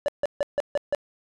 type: tone bursts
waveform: triangle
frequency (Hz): 578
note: D5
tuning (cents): -28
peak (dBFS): -18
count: 6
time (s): 0.06-0.948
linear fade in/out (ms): 0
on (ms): 23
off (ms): 150
effects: resampled to 24000 Hz